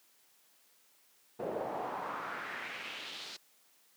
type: noise with band-pass filter sweep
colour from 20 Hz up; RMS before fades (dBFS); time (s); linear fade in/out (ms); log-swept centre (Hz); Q
brown; -40; 1.39-3.37; 10; 490 to 4600; 2.4
effects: white hiss -67 dBFS RMS until 3.96 s + high-pass 200 Hz 12 dB/octave